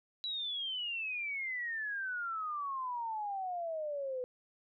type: exponential sweep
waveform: sine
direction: down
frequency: 3951 to 495.5 Hz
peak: -35 dBFS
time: 0.24-4.24 s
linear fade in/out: 0 ms
effects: none